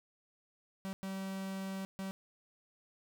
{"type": "tone bursts at uneven times", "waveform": "45% pulse", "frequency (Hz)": 192.4, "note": "G3", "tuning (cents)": -32, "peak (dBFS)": -38, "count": 3, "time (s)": [[0.85, 0.93], [1.03, 1.85], [1.99, 2.11]], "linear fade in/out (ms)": 0, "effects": []}